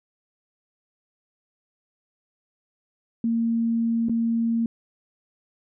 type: tone with dropouts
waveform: sine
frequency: 230 Hz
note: A#3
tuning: 23 cents flat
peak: -20 dBFS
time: 3.24-4.66 s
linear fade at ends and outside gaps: 2 ms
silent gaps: 4.086-4.095 s
effects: none